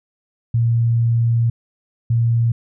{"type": "tone pair in turn", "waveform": "sine", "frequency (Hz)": [116.54, 116.54], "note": ["A#2", "A#2"], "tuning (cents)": [0, 0], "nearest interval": "unison", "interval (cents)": 0, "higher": "neither", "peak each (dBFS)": -13, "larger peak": "neither", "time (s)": [[0.54, 1.5], [2.1, 2.52]], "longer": "first", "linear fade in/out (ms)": 5, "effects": []}